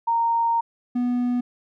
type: tone pair in turn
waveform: sine / triangle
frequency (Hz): 926 / 245.3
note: A#5 / B3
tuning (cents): -12 / -12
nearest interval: octave + major seventh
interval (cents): 2300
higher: first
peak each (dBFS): -18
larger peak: neither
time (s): 0.07-0.61 / 0.95-1.41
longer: first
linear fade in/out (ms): 10
effects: none